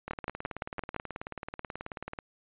two click trains, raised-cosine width 0.5 ms, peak -17 / -22 dBFS, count 6 / 40, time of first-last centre 0.11-0.963 / 0.08-2.188 s, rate 5.86 / 18.5 Hz, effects resampled to 8000 Hz

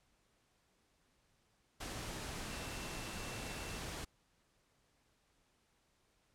sine tone in noise, 2687 Hz, E7, 33 cents sharp, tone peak -53 dBFS, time 2.5-3.8 s, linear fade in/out 10 ms, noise pink, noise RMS -44 dBFS, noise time 1.8-4.05 s, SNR -12 dB, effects pink hiss -75 dBFS RMS until 6.34 s + low-pass 10000 Hz 12 dB/octave

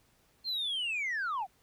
sine linear sweep, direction down, 4261 to 698.5 Hz, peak -29 dBFS, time 0.44-1.47 s, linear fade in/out 50 ms, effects tanh soft clip ceiling -29 dBFS + pink hiss -68 dBFS RMS until 1.62 s

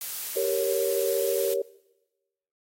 blue noise, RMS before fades -33 dBFS, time 0.01-1.54 s, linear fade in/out 2 ms
sine chord, G diminished, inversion none, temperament equal, 392 / 466.2 / 554.4 Hz, G4 / Bb4 / Db5, 0 / 0 / 0 cents, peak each -28 dBFS, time 0.36-1.62 s, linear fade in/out 5 ms
effects noise-tail reverb RT60 1.0 s tail -21 dB re dry + AAC 48 kbps

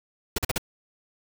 pink noise bursts, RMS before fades -25 dBFS, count 4, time 0.36-0.581 s, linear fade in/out 5 ms, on 23 ms, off 43 ms, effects none

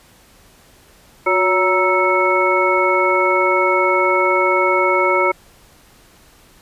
sine tone cluster, 364.7 / 563 / 939 / 1319 / 2200 Hz, F#4 / C#5 / A#5 / E6 / C#7, -25 / +27 / +12 / +1 / -14 cents, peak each -19 dBFS, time 1.26-5.32 s, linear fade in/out 10 ms, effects pink hiss -49 dBFS RMS until 6.61 s + resampled to 32000 Hz

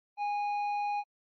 sine tone with tanh clipping, 823 Hz, G#5, 16 cents flat, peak -31 dBFS, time 0.17-1.04 s, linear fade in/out 50 ms, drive 9 dB, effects low-pass 4000 Hz 12 dB/octave + AAC 48 kbps

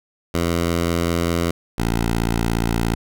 10% pulse tone pair in turn, 85 / 57.08 Hz, F2 / A#1, -46 / -36 cents, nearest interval perfect fifth, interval 690 cents, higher first, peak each -10 dBFS, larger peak neither, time 0.34-1.51 / 1.78-2.95 s, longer neither, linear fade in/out 5 ms, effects none

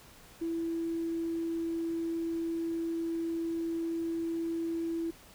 triangle tone with tanh clipping, 331.5 Hz, E4, 10 cents sharp, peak -30 dBFS, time 0.41-5.11 s, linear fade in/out 10 ms, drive 2 dB, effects pink hiss -55 dBFS RMS until 5.34 s

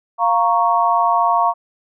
sine chord, Bb minor, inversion second, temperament equal, 698.5 / 932.3 / 1108.7 Hz, F5 / Bb5 / Db6, 0 / 0 / 0 cents, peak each -17 dBFS, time 0.18-1.54 s, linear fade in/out 50 ms, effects none

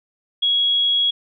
sine tone, 3324 Hz, G#7, 1 cent sharp, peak -15 dBFS, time 0.42-1.11 s, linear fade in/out 10 ms, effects none

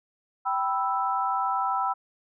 sine chord, E minor, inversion first, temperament equal with one note detuned, 779.9 / 987.8 / 1318.5 Hz, G5 / B5 / E6, -9 / 0 / 0 cents, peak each -28 dBFS, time 0.45-1.94 s, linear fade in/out 20 ms, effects none

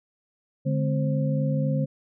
sine tone cluster, 146.4 / 210.2 / 258.3 / 528 Hz, D3 / G#3 / C4 / C5, -5 / +21 / -22 / +16 cents, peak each -23 / -30 / -31 / -31 dBFS, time 0.65-1.86 s, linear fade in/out 20 ms, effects none

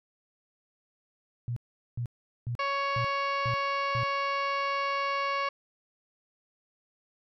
sine tone bursts, 119.9 Hz, A#2, 49 cents sharp, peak -29 dBFS, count 6, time 1.48-4.034 s, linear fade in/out 0 ms, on 84 ms, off 410 ms
harmonic tone, 557 Hz, C#5, 8 cents sharp, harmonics 1 / 2 / 3 / 4 / 5 / 6 / 7 / 8 / 9 / 10, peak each -35 / -29 / -39 / -36 / -40 / -51 / -51 / -45 / -53 / -52 dBFS, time 2.59-5.49 s, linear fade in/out 5 ms
effects none

